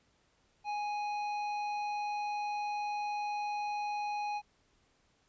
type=tone with hard clipping; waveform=triangle; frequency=830.6 Hz; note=G#5; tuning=in tune; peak=-35 dBFS; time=0.64-4.42 s; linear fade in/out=50 ms; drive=13 dB; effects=pink hiss -71 dBFS RMS until 5.28 s + resampled to 16000 Hz